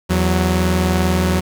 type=tone pair together; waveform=sawtooth; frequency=82.41 / 185 Hz; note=E2 / F#3; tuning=0 / 0 cents; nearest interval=octave + major second; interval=1400 cents; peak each=-13 dBFS; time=0.09-1.41 s; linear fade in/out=20 ms; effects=7-bit